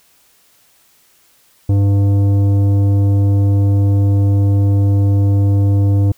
sine tone with tanh clipping, 99.8 Hz, G2, 32 cents sharp, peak -11 dBFS, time 1.69-6.12 s, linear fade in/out 5 ms, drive 11 dB, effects white hiss -53 dBFS RMS until 6.17 s

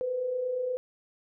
sine tone pair together, 476.5 / 505 Hz, A#4 / B4, +38 / +39 cents, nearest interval minor second, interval 101 cents, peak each -39 / -28 dBFS, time 0.01-0.77 s, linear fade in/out 0 ms, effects none

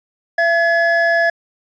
triangle tone pair together, 674.6 / 1700 Hz, E5 / G#6, +40 / +40 cents, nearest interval octave + major third, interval 1600 cents, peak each -13 dBFS, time 0.38-1.3 s, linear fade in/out 5 ms, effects resampled to 16000 Hz + 8-bit

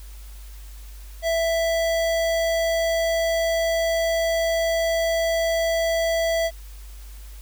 square tone with notch filter, 661 Hz, E5, 5 cents sharp, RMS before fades -22 dBFS, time 1.22-6.51 s, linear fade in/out 50 ms, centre 11000 Hz, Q 1.5, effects added 50 Hz sine -37 dBFS peak until 7.41 s + white hiss -50 dBFS RMS until 7.41 s

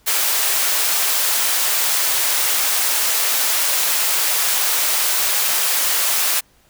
white high-pass noise, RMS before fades -18 dBFS, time 0.06-6.41 s, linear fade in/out 20 ms, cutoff 580 Hz, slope 12 dB/octave, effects pink hiss -56 dBFS RMS until 6.69 s

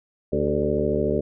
harmonic tone with a mistuned harmonic, 73.42 Hz, D2, in tune, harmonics 1 / 2 / 3 / 4 / 5 / 6 / 7 / 8, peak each -31 / -30 / -28 / -30 / -26 / -26 / -31 / -28 dBFS, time 0.32-1.21 s, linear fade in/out 10 ms, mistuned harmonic 5, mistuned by +59 cents, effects none

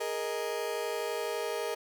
35% pulse chord, Ab suspended second, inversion none, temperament just, 415.3 / 467.2 / 623 Hz, Ab4 / Bb4 / Eb5, 0 / +4 / +2 cents, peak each -35 / -33 / -36 dBFS, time 0-1.75 s, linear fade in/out 10 ms, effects none

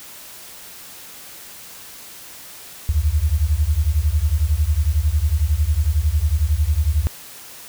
sine beating tone pair, 70.3 / 81.3 Hz, C#2 / E2, +25 / -23 cents, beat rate 11 Hz, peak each -18 dBFS, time 2.89-7.07 s, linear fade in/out 0 ms, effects white hiss -39 dBFS RMS until 7.68 s

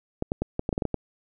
clicks, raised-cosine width 2 ms, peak -12 dBFS, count 10, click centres 0.224 / 0.319 / 0.42 / 0.594 / 0.691 / 0.728 / 0.779 / 0.822 / 0.853 / 0.943 s, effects none

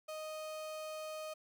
35% pulse tone, 622.3 Hz, D#5, in tune, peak -40 dBFS, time 0.08-1.34 s, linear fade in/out 10 ms, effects none

